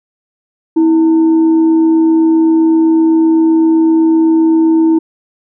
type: tone with frequency modulation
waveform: sine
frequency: 323.9 Hz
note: E4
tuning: 30 cents flat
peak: -6 dBFS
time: 0.76-4.99 s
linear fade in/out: 10 ms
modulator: 580 Hz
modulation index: 0.22
effects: none